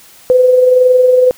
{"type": "tone with amplitude modulation", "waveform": "sine", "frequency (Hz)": 505, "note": "B4", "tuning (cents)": 39, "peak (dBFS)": -3, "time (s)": [0.3, 1.31], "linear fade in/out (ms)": 0, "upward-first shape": "sine", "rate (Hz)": 21.7, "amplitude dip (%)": 40, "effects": ["white hiss -41 dBFS RMS until 1.37 s"]}